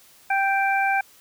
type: harmonic tone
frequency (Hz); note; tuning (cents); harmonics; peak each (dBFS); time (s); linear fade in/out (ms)
784; G5; 0; 1 / 2 / 3; -21 / -24 / -26; 0.3-1.01; 5
effects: white hiss -53 dBFS RMS until 1.2 s